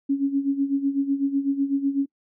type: tone with tremolo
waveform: sine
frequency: 277.2 Hz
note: C#4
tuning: in tune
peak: -17 dBFS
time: 0.09-2.06 s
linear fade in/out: 10 ms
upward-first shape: sine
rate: 8 Hz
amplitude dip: 75%
effects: noise-tail reverb RT60 0.1 s tail -23 dB re dry